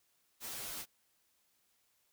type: noise with comb filter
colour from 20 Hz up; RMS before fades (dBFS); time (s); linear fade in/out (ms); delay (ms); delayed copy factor
white; -43; 0.4-0.86; 50; 11; -1
effects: white hiss -75 dBFS RMS until 2.12 s